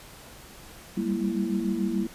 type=tone cluster; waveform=sine; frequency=193.3 / 200.2 / 232.3 / 332.7 Hz; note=G3 / G3 / A#3 / E4; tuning=-24 / +37 / -6 / +16 cents; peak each=-30 dBFS; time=0.97-2.07 s; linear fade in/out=5 ms; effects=pink hiss -47 dBFS RMS until 2.14 s + resampled to 32000 Hz